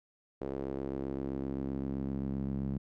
sawtooth tone with band-pass filter sweep, 67.7 Hz, C#2, 40 cents flat, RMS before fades -36 dBFS, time 0.41-2.78 s, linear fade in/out 5 ms, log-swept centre 420 to 190 Hz, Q 2.1, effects none

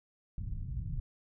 pink low-pass noise, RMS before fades -37 dBFS, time 0.38-1 s, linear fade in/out 2 ms, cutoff 140 Hz, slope 24 dB/octave, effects none

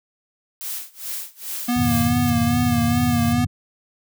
blue noise with tremolo, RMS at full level -28 dBFS, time 0.61-2.3 s, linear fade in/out 0 ms, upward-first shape sine, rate 2.4 Hz, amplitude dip 95%
blue noise, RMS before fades -35 dBFS, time 1.61-3.33 s, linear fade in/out 2 ms
square tone with vibrato, 239.9 Hz, A#3, 50 cents sharp, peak -19 dBFS, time 1.68-3.45 s, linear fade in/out 10 ms, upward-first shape sine, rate 2.4 Hz, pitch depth 41 cents each way
sine chord, F half-diminished seventh, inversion none, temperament equal, 87.31 / 103.83 / 123.47 / 155.56 Hz, F2 / Ab2 / Cb3 / Eb3, 0 / 0 / 0 / 0 cents, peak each -26 dBFS, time 1.76-3.47 s, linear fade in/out 10 ms
effects none

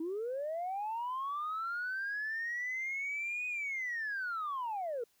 sine linear two-way sweep, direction up then down, 311.1 to 2500 to 446.7 Hz, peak -33 dBFS, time 0-5.04 s, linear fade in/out 5 ms, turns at 3.47 s, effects tanh soft clip ceiling -31 dBFS + white hiss -72 dBFS RMS until 5.2 s

